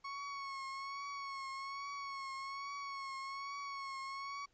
35% pulse tone with vibrato, 1103 Hz, C#6, 9 cents flat, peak -40 dBFS, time 0.04-4.46 s, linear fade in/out 10 ms, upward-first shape triangle, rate 1.2 Hz, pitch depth 43 cents each way, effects pink hiss -75 dBFS RMS until 4.53 s + resampled to 16000 Hz

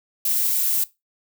violet noise, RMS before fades -21 dBFS, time 0.25-0.84 s, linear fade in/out 5 ms, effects noise-tail reverb RT60 0.2 s tail -18 dB re dry

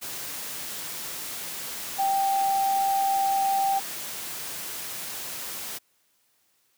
sine tone in noise, 784 Hz, G5, in tune, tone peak -21 dBFS, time 1.98-3.8 s, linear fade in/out 20 ms, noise white, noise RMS -35 dBFS, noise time 0.01-5.79 s, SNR +11 dB, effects white hiss -68 dBFS RMS until 6.77 s + high-pass 100 Hz 12 dB/octave

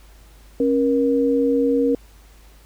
sine tone pair together, 273.2 / 473.8 Hz, C#4 / A#4, -25 / +28 cents, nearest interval minor seventh, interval 953 cents, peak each -18 dBFS, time 0.6-1.95 s, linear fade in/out 2 ms, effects added 51 Hz sine -45 dBFS peak until 2.65 s + pink hiss -53 dBFS RMS until 2.65 s

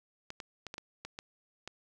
clicks, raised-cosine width 0.2 ms, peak -24 dBFS, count 8, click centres 0.304 / 0.402 / 0.667 / 0.741 / 0.781 / 1.05 / 1.189 / 1.676 s, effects none

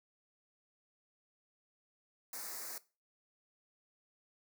white band-stop noise, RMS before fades -44 dBFS, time 2.33-2.78 s, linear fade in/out 2 ms, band 2200 to 4300 Hz, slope 48 dB/octave, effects noise-tail reverb RT60 0.3 s tail -18 dB re dry + high-pass 300 Hz 12 dB/octave

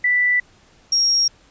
sine tone pair in turn, 1975.5 / 5588 Hz, B6 / F8, 0 / 0 cents, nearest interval octave + tritone, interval 1800 cents, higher second, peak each -14 / -14 dBFS, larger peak neither, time 0.04-0.4 / 0.92-1.28 s, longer neither, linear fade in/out 5 ms, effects pink hiss -53 dBFS RMS until 1.5 s + resampled to 16000 Hz

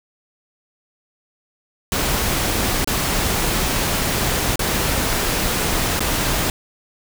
pink noise with dropouts, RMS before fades -20 dBFS, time 1.92-6.5 s, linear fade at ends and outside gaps 1 ms, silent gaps 2.845-2.874 / 4.558-4.593 / 5.994-6.005 s, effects none

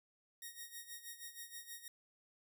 5% pulse tone with tremolo, 1869 Hz, A#6, 4 cents sharp, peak -35 dBFS, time 0.42-1.88 s, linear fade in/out 2 ms, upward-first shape sine, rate 6.3 Hz, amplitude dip 75%, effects none

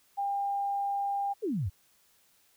sine tone, 800 Hz, G5, 35 cents sharp, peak -28 dBFS, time 0.17-1.34 s, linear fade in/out 20 ms
sine exponential sweep, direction down, 483 to 77.78 Hz, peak -28 dBFS, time 1.42-1.7 s, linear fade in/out 20 ms
effects white hiss -66 dBFS RMS until 2.56 s

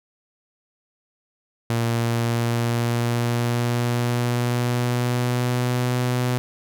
sawtooth tone with pitch glide, 116.54 to 124.19 Hz, A#2 to B2, 0 to +10 cents, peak -16 dBFS, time 1.7-6.38 s, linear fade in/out 0 ms, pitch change +110 cents, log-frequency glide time 1.81-5.95 s, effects none

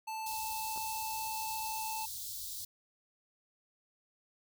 square tone, 880 Hz, A5, in tune, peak -38 dBFS, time 0.07-2.06 s, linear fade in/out 10 ms
white band-stop noise, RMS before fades -42 dBFS, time 0.26-2.65 s, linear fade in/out 5 ms, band 120 to 3600 Hz, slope 48 dB/octave
clicks, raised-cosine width 1 ms, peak -39 / -34 dBFS, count 2, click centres 0.762 / 0.776 s
effects none

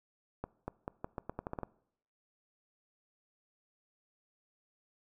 accelerating click train, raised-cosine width 1 ms, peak -23 dBFS, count 11, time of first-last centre 0.44-1.633 s, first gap 240 ms, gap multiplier 0.83, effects noise-tail reverb RT60 0.7 s tail -22 dB re dry

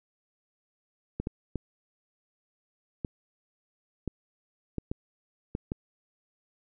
clicks, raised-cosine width 3 ms, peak -18 dBFS, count 9, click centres 1.2 / 1.271 / 1.557 / 3.048 / 4.077 / 4.783 / 4.915 / 5.551 / 5.719 s, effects none

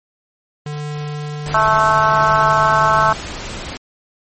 square tone with tremolo, 148.6 Hz, D3, 21 cents sharp, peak -23 dBFS, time 0.66-3.13 s, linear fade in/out 2 ms, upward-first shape triangle, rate 0.71 Hz, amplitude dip 25%
pink noise, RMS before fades -28 dBFS, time 1.46-3.77 s, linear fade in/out 0 ms
harmonic tone, 218.4 Hz, A3, 13 cents flat, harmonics 3 / 4 / 5 / 6 / 7, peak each -19 / -17 / -16 / -16 / -20 dBFS, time 1.54-3.13 s, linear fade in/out 5 ms
effects MP3 32 kbps

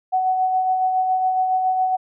sine tone with tremolo, 747 Hz, F#5, 16 cents sharp, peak -15 dBFS, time 0.12-1.97 s, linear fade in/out 20 ms, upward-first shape sine, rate 7.2 Hz, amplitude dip 35%, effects none

